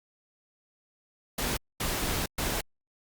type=noise bursts at uneven times; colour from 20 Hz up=pink; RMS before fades=-30 dBFS; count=3; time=1.38-1.57 / 1.8-2.26 / 2.38-2.61 s; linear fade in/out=5 ms; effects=Opus 48 kbps